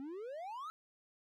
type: exponential sweep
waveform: triangle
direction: up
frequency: 261.6 to 1341 Hz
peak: -40 dBFS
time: 0-0.7 s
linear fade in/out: 0 ms
effects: none